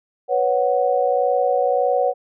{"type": "chord", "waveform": "sine", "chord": "B suspended second", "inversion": "none", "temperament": "just", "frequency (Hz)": [493.9, 555.6, 740.8], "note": ["B4", "C#5", "F#5"], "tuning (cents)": [0, 4, 2], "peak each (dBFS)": -20, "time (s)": [0.28, 2.14], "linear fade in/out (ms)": 50, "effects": []}